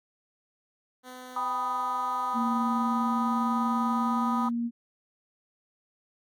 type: tone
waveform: 10% pulse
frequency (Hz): 253.1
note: B3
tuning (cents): +43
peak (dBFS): -33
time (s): 1.03-4.51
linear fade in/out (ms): 50
type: chord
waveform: sine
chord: G augmented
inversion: none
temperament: equal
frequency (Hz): 784 / 987.8 / 1244.5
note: G5 / B5 / D#6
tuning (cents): 0 / 0 / 0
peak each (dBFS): -35 / -30 / -30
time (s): 1.36-4.49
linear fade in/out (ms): 5
type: tone with pitch glide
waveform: sine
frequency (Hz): 233.1 to 235.3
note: A#3 to A#3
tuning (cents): 0 to +16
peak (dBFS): -26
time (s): 2.33-4.71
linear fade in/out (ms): 50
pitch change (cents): +16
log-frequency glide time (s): 3.97-4.4
effects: MP3 96 kbps